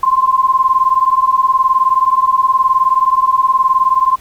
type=beating tone pair; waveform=sine; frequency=1039 / 1058 Hz; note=C6 / C6; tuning=-12 / +19 cents; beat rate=19 Hz; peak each=-12 dBFS; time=0.03-4.16 s; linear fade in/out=5 ms; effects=pink hiss -43 dBFS RMS until 4.2 s